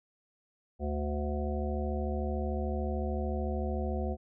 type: harmonic tone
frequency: 73.5 Hz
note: D2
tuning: 2 cents sharp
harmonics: 1 / 3 / 5 / 7 / 9 / 10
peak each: -32 / -37 / -39 / -40 / -42 / -42 dBFS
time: 0.79-4.17 s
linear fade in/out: 50 ms
effects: none